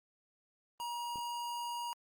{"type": "tone", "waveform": "square", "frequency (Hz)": 952, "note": "A#5", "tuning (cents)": 36, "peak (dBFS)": -38, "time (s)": [0.8, 1.93], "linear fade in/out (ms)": 0}
{"type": "clicks", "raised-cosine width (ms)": 2, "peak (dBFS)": [-35, -45], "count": 2, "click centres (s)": [1.158, 1.184]}
{"effects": ["Opus 24 kbps"]}